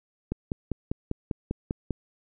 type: click train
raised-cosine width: 3 ms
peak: -15 dBFS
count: 9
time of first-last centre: 0.32-1.907 s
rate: 5.04 Hz
effects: none